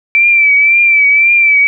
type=tone with vibrato; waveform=sine; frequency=2329 Hz; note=D7; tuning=15 cents flat; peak=-5 dBFS; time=0.15-1.67 s; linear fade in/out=0 ms; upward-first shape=triangle; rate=1.9 Hz; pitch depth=60 cents each way; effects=none

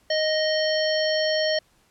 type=harmonic tone with a mistuned harmonic; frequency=622.3 Hz; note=D#5; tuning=in tune; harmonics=1 / 3 / 5 / 7 / 9; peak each=-22 / -29 / -31 / -30 / -31 dBFS; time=0.1-1.59 s; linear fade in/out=5 ms; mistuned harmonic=9; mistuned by=-37 cents; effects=pink hiss -62 dBFS RMS until 1.9 s + low-pass 12000 Hz 12 dB/octave

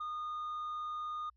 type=tone; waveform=sine; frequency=1226 Hz; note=D#6; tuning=26 cents flat; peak=-34 dBFS; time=0-1.3 s; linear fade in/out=10 ms; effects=tanh soft clip ceiling -36 dBFS + added 60 Hz sine -67 dBFS peak until 1.36 s

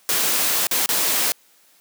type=noise with dropouts; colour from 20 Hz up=white; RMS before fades=-20 dBFS; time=0.09-1.32 s; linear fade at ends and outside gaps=0 ms; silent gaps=0.669-0.712 / 0.86-0.89 s; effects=white hiss -56 dBFS RMS until 1.8 s + high-pass 200 Hz 12 dB/octave

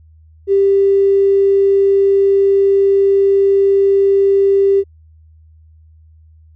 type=tone with tanh clipping; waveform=triangle; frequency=394.1 Hz; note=G4; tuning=9 cents sharp; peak=-8 dBFS; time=0.47-4.84 s; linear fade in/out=50 ms; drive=3 dB; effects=added 79 Hz sine -42 dBFS peak until 6.55 s

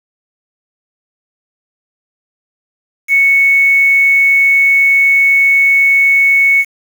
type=tone with quantisation; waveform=sine; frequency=2213 Hz; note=C#7; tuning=3 cents flat; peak=-6 dBFS; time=3.08-6.65 s; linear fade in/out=50 ms; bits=5; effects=none

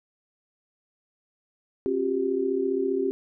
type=tone cluster; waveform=sine; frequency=269.2 / 357.2 / 392.2 Hz; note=C4 / F4 / G4; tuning=+49 / +39 / +1 cents; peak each=-29 / -29 / -25 dBFS; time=1.86-3.11 s; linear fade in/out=0 ms; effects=none

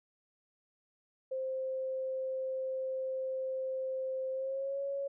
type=tone with pitch glide; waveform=sine; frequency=524 to 555.2 Hz; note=C5 to C#5; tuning=+2 to +3 cents; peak=-33 dBFS; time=1.31-5.08 s; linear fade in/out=10 ms; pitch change=+101 cents; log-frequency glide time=4.32-4.8 s; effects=none

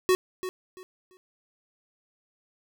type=tone with echo; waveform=square; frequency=370 Hz; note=F#4; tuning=in tune; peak=-19 dBFS; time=0.09-0.15 s; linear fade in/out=0 ms; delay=340 ms; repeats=3; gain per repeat=-12 dB; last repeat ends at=1.17 s; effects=none

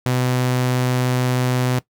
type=tone; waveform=sawtooth; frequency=126.2 Hz; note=B2; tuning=38 cents sharp; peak=-13 dBFS; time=0.06-1.79 s; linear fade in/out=0 ms; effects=noise-tail reverb RT60 0.1 s tail -18 dB re dry

